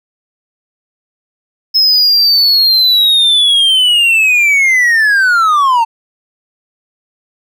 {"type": "linear sweep", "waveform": "triangle", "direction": "down", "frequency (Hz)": [5190, 887], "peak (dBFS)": -5, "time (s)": [1.74, 5.85], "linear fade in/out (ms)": 20, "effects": []}